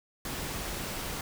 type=noise; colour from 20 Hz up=pink; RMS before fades=-36 dBFS; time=0.25-1.21 s; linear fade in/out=2 ms; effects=none